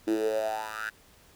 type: tone with high-pass filter sweep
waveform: 10% pulse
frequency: 108.9 Hz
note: A2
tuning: 17 cents flat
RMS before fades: -30 dBFS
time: 0.07-0.9 s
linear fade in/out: 10 ms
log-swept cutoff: 300 to 1600 Hz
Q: 8.4
effects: pink hiss -58 dBFS RMS until 1.35 s